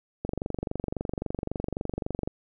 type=click train; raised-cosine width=2 ms; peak=-16 dBFS; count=49; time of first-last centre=0.25-2.275 s; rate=23.7 Hz; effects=none